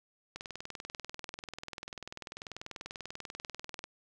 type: click train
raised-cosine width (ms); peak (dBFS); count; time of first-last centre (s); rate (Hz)
0.2; -24; 72; 0.36-3.84; 20.4
effects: none